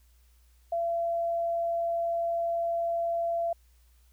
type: tone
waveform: sine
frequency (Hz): 678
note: E5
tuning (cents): +49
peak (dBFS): -26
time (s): 0.72-3.53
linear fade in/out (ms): 5
effects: added 60 Hz sine -58 dBFS peak until 4.12 s + white hiss -69 dBFS RMS until 4.12 s